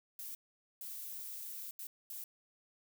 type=noise bursts at uneven times; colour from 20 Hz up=violet; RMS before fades=-45 dBFS; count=4; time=0.19-0.35 / 0.81-1.71 / 1.79-1.87 / 2.1-2.24 s; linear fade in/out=2 ms; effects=none